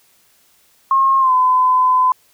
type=tone with pitch glide; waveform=sine; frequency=1076 to 1015.6 Hz; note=C6 to B5; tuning=+48 to +48 cents; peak=-10 dBFS; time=0.91-2.12 s; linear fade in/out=2 ms; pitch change=-100 cents; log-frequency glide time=1.19-1.33 s; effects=white hiss -55 dBFS RMS until 2.33 s